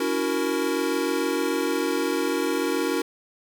square chord, F# dominant seventh, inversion second, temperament equal with one note detuned, 283 / 329.6 / 370 / 466.2 Hz, C#4 / E4 / F#4 / A#4, +36 / 0 / 0 / 0 cents, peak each -29 dBFS, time 0-3.02 s, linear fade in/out 5 ms, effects none

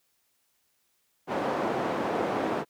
white band-pass noise, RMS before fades -29 dBFS, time 1.27-2.65 s, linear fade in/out 50 ms, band 230 to 700 Hz, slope 12 dB/octave, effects white hiss -72 dBFS RMS until 2.69 s

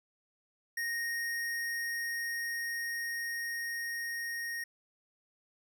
square tone with level ramp, 1862 Hz, A#6, 2 cents flat, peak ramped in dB -33 to -36 dBFS, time 0.77-4.64 s, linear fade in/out 5 ms, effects none

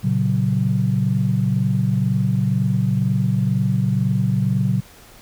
sine chord, F# major, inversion first, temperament equal with one note detuned, 116.54 / 138.59 / 186.82 Hz, A#2 / C#3 / F#3, 0 / 0 / +17 cents, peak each -20 dBFS, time 0.03-4.81 s, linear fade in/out 20 ms, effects tanh soft clip ceiling -6 dBFS + pink hiss -46 dBFS RMS until 5.21 s

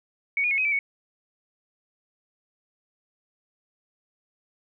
sine tone with pitch steps, 2235 / 2443 / 2189 / 2527 / 2322 / 2222 Hz, C#7 / D#7 / C#7 / D#7 / D7 / C#7, +14 / -32 / -22 / +26 / -20 / +4 cents, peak -21 dBFS, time 0.37-0.79 s, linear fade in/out 2 ms, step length 70 ms, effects none

